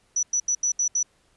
sine tone bursts at uneven times, 5920 Hz, F#8, in tune, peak -20 dBFS, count 6, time 0.16-0.23 / 0.33-0.4 / 0.48-0.55 / 0.63-0.72 / 0.79-0.88 / 0.95-1.03 s, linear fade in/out 5 ms, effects pink hiss -64 dBFS RMS until 1.36 s + resampled to 24000 Hz

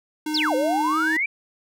square tone with pitch glide, 306.4 to 316.8 Hz, D#4 to D#4, -27 to +31 cents, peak -25 dBFS, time 0.26-1.17 s, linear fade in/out 5 ms, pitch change +58 cents, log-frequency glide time 0.91-0.97 s
sine exponential two-way sweep, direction down then up, 5770 to 493.9 to 2386 Hz, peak -20 dBFS, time 0.34-1.26 s, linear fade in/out 5 ms, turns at 0.55 s
effects none

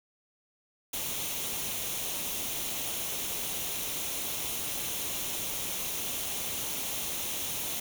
white noise with comb filter, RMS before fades -34 dBFS, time 0.93-7.8 s, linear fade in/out 5 ms, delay 0.31 ms, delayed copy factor +0.5, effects none

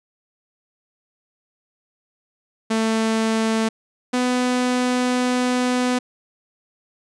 sawtooth tone pair in turn, 222.5 / 249.7 Hz, A3 / B3, +20 / +19 cents, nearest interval major second, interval 199 cents, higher second, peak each -14 dBFS, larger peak neither, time 2.7-3.69 / 4.13-5.99 s, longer second, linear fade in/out 10 ms, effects resampled to 22050 Hz

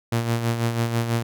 sawtooth tone with tremolo, 116.54 Hz, A#2, in tune, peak -15 dBFS, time 0.12-1.23 s, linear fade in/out 5 ms, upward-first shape sine, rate 6.1 Hz, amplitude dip 55%, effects none

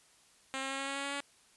5% pulse tone with pitch steps, 266.9 / 269.1 / 271.3 / 273.5 / 275.7 / 277.9 / 280.2 / 282.4 Hz, C4 / C4 / C#4 / C#4 / C#4 / C#4 / C#4 / C#4, +35 / +49 / -37 / -23 / -9 / +4 / +19 / +32 cents, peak -24 dBFS, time 0.54-1.204 s, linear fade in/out 0 ms, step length 83 ms, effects white hiss -64 dBFS RMS until 1.56 s + resampled to 24000 Hz

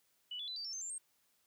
sine tone with pitch steps, 2960 / 3440 / 3997 / 4645 / 5397 / 6272 / 7288 / 8469 Hz, F#7 / A7 / B7 / D8 / E8 / G8 / A#8 / C9, 0 / -40 / +20 / -20 / +40 / 0 / -40 / +20 cents, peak -40 dBFS, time 0.31-0.982 s, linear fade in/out 5 ms, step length 84 ms, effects white hiss -75 dBFS RMS until 1.46 s + high-pass 60 Hz 12 dB/octave

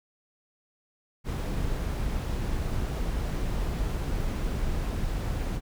brown noise, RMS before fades -29 dBFS, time 1.24-5.61 s, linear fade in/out 50 ms, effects none

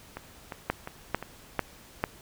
two click trains, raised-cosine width 0.5 ms, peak -21 / -10 dBFS, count 4 / 4, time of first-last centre 0.17-1.226 / 0.7-2.039 s, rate 2.84 / 2.24 Hz, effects pink hiss -52 dBFS RMS until 2.21 s

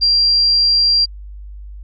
sine tone, 4748 Hz, D8, 18 cents sharp, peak -10 dBFS, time 0.01-1.06 s, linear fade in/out 20 ms, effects added 50 Hz sine -30 dBFS peak until 1.83 s

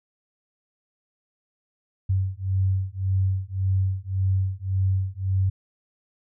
sine beating tone pair, 94.4 / 96.2 Hz, F#2 / G2, +35 / -32 cents, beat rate 1.8 Hz, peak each -24 dBFS, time 2.09-5.5 s, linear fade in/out 10 ms, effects none

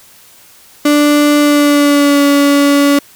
35% pulse tone with pitch glide, 293.7 to 284.2 Hz, D4 to C#4, 0 to +43 cents, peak -5 dBFS, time 0.85-2.99 s, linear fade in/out 5 ms, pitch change -57 cents, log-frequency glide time 1.39-2.22 s, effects white hiss -42 dBFS RMS until 3.15 s

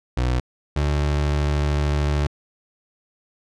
30% pulse tone pair in turn, 62 / 73.34 Hz, B1 / D2, +7 / -2 cents, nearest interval minor third, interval 291 cents, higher second, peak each -16 dBFS, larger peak neither, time 0.17-0.4 / 0.76-2.27 s, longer second, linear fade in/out 5 ms, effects low-pass 6000 Hz 12 dB/octave

